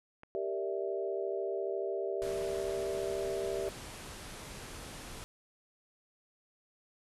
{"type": "click", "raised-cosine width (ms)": 0.5, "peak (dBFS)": -34, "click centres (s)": 0.234}
{"type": "chord", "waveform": "sine", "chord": "E half-diminished seventh", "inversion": "first", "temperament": "equal", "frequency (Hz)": [392, 466.2, 587.3, 659.3], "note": ["G4", "Bb4", "D5", "E5"], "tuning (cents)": [0, 0, 0, 0], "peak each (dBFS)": [-35, -40, -40, -39], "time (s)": [0.35, 3.69], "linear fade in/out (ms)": 0}
{"type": "low-pass noise", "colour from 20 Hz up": "pink", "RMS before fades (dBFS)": -46, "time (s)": [2.22, 5.24], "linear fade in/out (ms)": 0, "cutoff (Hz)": 12000, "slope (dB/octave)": 96}
{"effects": []}